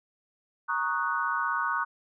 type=chord; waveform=sine; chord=D# minor seventh; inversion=second; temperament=equal; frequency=932.3 / 1108.7 / 1244.5 / 1480 Hz; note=A#5 / C#6 / D#6 / F#6; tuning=0 / 0 / 0 / 0 cents; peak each=-33 / -31 / -32 / -30 dBFS; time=0.68-1.85 s; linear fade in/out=20 ms; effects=none